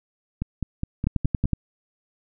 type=two click trains; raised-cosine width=5 ms; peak=-13 / -9 dBFS; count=6 / 6; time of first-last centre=0.42-1.455 / 1.07-1.533 s; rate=4.83 / 10.8 Hz; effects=none